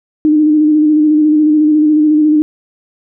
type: tone with vibrato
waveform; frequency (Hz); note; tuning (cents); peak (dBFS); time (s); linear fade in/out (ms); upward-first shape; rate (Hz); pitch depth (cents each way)
sine; 304.5; D#4; -37; -6; 0.25-2.42; 0; square; 14; 25
effects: none